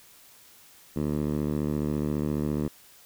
10% pulse tone with band-pass filter, 74.6 Hz, D2, 28 cents sharp, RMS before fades -28 dBFS, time 0.96-2.68 s, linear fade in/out 5 ms, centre 220 Hz, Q 0.84, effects white hiss -54 dBFS RMS until 3.05 s

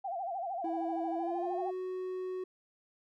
sine tone with vibrato, 731 Hz, F#5, 21 cents flat, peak -34 dBFS, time 0.04-1.71 s, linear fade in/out 10 ms, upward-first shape sine, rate 13 Hz, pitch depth 150 cents each way
triangle tone with pitch glide, 329.6 to 370 Hz, E4 to F#4, 0 to 0 cents, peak -33 dBFS, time 0.64-2.44 s, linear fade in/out 5 ms, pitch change +200 cents, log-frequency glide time 1.14-1.67 s
effects none

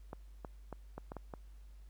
clicks, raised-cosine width 1 ms, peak -29 dBFS, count 7, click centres 0.131 / 0.448 / 0.727 / 0.98 / 1.119 / 1.167 / 1.338 s, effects added 50 Hz sine -51 dBFS peak until 1.89 s + pink hiss -72 dBFS RMS until 1.89 s

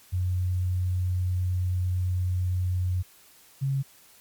sine tone pair in turn, 90.9 / 136.2 Hz, F#2 / C#3, -30 / -30 cents, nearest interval perfect fifth, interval 700 cents, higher second, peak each -23 dBFS, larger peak neither, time 0.12-3.03 / 3.61-3.83 s, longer first, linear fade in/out 20 ms, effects white hiss -55 dBFS RMS until 4.2 s + MP3 96 kbps

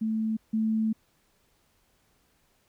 sine tone pair in turn, 220 / 220 Hz, A3 / A3, 0 / 0 cents, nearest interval unison, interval 0 cents, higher neither, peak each -25 / -23 dBFS, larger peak second, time 0.01-0.37 / 0.53-0.93 s, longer second, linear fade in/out 10 ms, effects pink hiss -68 dBFS RMS until 2.68 s

